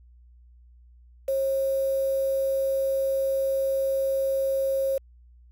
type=tone with quantisation; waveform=sine; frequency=540 Hz; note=C#5; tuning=45 cents flat; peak=-22 dBFS; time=1.28-4.98 s; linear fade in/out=5 ms; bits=7; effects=added 60 Hz sine -50 dBFS peak until 5.51 s